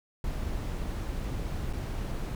brown noise with dropouts, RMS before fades -33 dBFS, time 0.24-2.35 s, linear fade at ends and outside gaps 2 ms, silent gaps 1.729-1.733 s, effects none

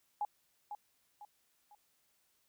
sine tone with echo, 830.6 Hz, G#5, in tune, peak -32 dBFS, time 0.21-0.25 s, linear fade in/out 2 ms, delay 500 ms, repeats 3, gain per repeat -8 dB, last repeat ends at 1.75 s, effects white hiss -75 dBFS RMS until 2.48 s

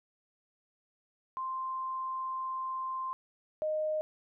sine tone pair in turn, 1046 / 618.2 Hz, C6 / D#5, -1 / -11 cents, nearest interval major sixth, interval 910 cents, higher first, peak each -33 / -29 dBFS, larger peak second, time 1.37-3.13 / 3.62-4.01 s, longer first, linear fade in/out 0 ms, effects none

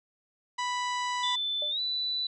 harmonic tone, 987.8 Hz, B5, in tune, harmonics 1 / 2 / 3 / 4 / 5 / 6 / 7 / 8, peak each -30 / -36 / -40 / -41 / -47 / -47 / -49 / -48 dBFS, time 0.58-1.36 s, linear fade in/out 10 ms
sine tone with pitch glide, 3520 to 3974 Hz, A7 to B7, 0 to +10 cents, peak -28 dBFS, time 1.23-2.27 s, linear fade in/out 5 ms, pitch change +210 cents, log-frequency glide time 1.7-1.8 s
sine tone with exponential decay, 595 Hz, D5, 22 cents sharp, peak -33 dBFS, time 1.62-1.8 s, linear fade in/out 2 ms, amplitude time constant 37 ms
effects none

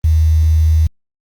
sine tone with quantisation, 79 Hz, D#2, 27 cents sharp, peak -8 dBFS, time 0.04-0.87 s, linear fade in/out 5 ms, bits 6, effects Opus 32 kbps

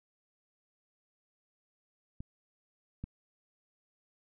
clicks, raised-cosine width 5 ms, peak -29 / -26 dBFS, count 2, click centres 2.205 / 3.04 s, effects none

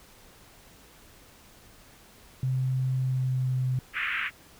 sine tone with pitch glide, 130 to 128.36 Hz, C3 to C3, -11 to -33 cents, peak -24 dBFS, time 2.43-3.79 s, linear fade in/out 2 ms, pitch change -22 cents, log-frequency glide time 2.99-3.59 s
white band-pass noise, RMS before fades -30 dBFS, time 3.93-4.31 s, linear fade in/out 50 ms, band 1300 to 2600 Hz, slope 48 dB/octave
effects pink hiss -54 dBFS RMS until 4.59 s

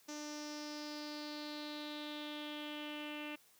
sawtooth tone with low-pass filter sweep, 298.4 Hz, D4, 28 cents sharp, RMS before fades -45 dBFS, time 0.08-3.36 s, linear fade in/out 10 ms, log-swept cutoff 6100 to 2700 Hz, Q 5.4, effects white hiss -67 dBFS RMS until 3.59 s + high-pass 100 Hz 12 dB/octave

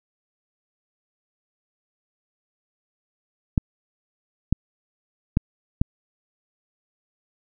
clicks, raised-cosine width 5 ms, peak -5 dBFS, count 4, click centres 3.578 / 4.526 / 5.371 / 5.815 s, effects none

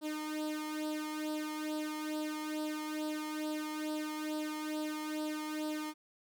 sawtooth tone with flanger, 306.2 Hz, D#4, 28 cents flat, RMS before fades -38 dBFS, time 0.01-5.94 s, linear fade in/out 50 ms, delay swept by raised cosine 0.22 to 0.96 ms, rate 2.3 Hz, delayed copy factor +0.75, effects none

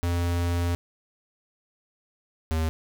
square tone pair in turn, 86.6 / 80.1 Hz, F2 / E2, -14 / -49 cents, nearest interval minor second, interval 135 cents, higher first, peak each -24 dBFS, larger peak neither, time 0.03-0.75 / 2.51-2.69 s, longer first, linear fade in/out 0 ms, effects 9-bit

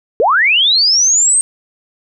sine linear sweep, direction up, 395 to 8540 Hz, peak -8 dBFS, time 0.2-1.41 s, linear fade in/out 0 ms, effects none

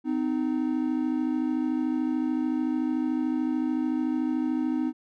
triangle tone pair together, 256.3 / 309.9 Hz, C4 / D#4, -36 / -7 cents, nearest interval minor third, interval 329 cents, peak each -25 dBFS, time 0.04-4.93 s, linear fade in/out 50 ms, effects none

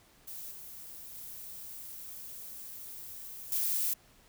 violet noise with level steps, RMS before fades -43 / -47 / -45 / -31 dBFS, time 0.27-3.94 s, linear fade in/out 10 ms, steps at 0.51 / 1.15 / 3.52 s, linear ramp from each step 2 ms, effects pink hiss -62 dBFS RMS until 4.28 s

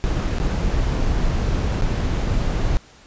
brown noise with dropouts, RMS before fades -20 dBFS, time 0.04-2.77 s, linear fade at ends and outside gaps 0 ms, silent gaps 0.384-0.4 / 1.813-1.822 s, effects pink hiss -48 dBFS RMS until 3.06 s + resampled to 16000 Hz

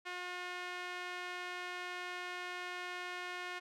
sawtooth tone with band-pass filter, 358.8 Hz, F4, 47 cents sharp, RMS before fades -43 dBFS, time 0.05-3.6 s, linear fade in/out 20 ms, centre 2000 Hz, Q 1.2, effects none

